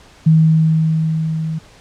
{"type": "tone with level ramp", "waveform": "sine", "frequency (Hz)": 159.3, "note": "D#3", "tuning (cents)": 41, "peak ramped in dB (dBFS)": [-6, -19], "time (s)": [0.26, 1.59], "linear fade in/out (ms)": 10, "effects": ["pink hiss -45 dBFS RMS until 1.8 s", "low-pass 7000 Hz 12 dB/octave"]}